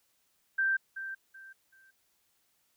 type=tone with echo; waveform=sine; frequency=1568 Hz; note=G6; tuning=in tune; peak=-25 dBFS; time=0.58-0.77 s; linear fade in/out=10 ms; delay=380 ms; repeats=3; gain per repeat=-11 dB; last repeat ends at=1.91 s; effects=white hiss -73 dBFS RMS until 2.76 s